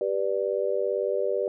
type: chord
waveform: sine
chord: G major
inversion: none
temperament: just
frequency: 392 / 490 / 588 Hz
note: G4 / B4 / D5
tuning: 0 / -14 / +2 cents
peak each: -28 dBFS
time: 0.01-1.48 s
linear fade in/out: 2 ms
effects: none